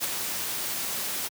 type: noise with ADSR envelope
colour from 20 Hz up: white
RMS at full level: -26 dBFS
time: 0-1.29 s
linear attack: 39 ms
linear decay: 20 ms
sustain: -5 dB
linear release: 26 ms
effects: high-pass 100 Hz 12 dB/octave